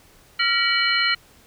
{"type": "tone cluster", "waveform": "sine", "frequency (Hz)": [1377, 1923, 2287, 2970, 4170], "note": ["F6", "B6", "D7", "F#7", "C8"], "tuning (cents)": [-25, -47, -47, 6, -7], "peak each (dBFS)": -24, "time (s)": [0.39, 1.15], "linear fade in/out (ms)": 10, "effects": ["pink hiss -53 dBFS RMS until 1.46 s"]}